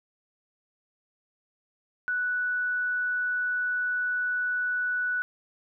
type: tone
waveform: sine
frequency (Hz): 1480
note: F#6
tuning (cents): 0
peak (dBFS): -25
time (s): 2.08-5.22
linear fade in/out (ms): 0
effects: none